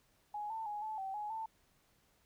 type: tone with pitch steps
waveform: sine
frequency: 835 / 891 / 833 / 868 / 771 / 838 / 889 Hz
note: G#5 / A5 / G#5 / A5 / G5 / G#5 / A5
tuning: +9 / +22 / +5 / -24 / -29 / +15 / +18 cents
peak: -38 dBFS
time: 0.34-1.46 s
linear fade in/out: 5 ms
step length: 160 ms
effects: pink hiss -72 dBFS RMS until 2.25 s